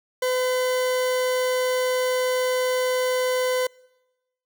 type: tone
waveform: 40% pulse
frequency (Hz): 507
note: B4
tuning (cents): +45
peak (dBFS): -20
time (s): 0.22-3.67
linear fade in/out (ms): 5
effects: noise-tail reverb RT60 1.0 s tail -26 dB re dry